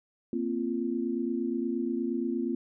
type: chord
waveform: sine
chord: Bb suspended second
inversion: none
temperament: equal with one note detuned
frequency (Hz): 233.1 / 261.6 / 343.8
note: Bb3 / C4 / F4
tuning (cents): 0 / 0 / -27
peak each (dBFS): -32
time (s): 0.33-2.55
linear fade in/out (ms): 2
effects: none